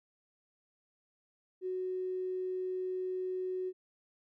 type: tone with tanh clipping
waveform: triangle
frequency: 370 Hz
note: F#4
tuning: in tune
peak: -33 dBFS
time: 1.61-3.73 s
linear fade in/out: 50 ms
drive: 3 dB
effects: none